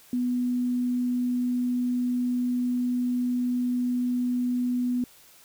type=tone; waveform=sine; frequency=246.9 Hz; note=B3; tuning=in tune; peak=-23 dBFS; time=0.13-5.04 s; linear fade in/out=2 ms; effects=white hiss -54 dBFS RMS until 5.44 s